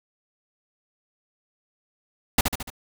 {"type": "noise with echo", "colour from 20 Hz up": "pink", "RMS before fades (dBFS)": -17, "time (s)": [2.38, 2.41], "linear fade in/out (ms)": 5, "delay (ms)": 73, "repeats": 4, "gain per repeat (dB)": -5, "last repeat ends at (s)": 2.702, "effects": []}